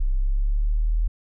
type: exponential sweep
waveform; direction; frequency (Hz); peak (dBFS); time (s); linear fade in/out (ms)
sine; up; 31.69 to 41.2; -18; 0-1.08; 10
effects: none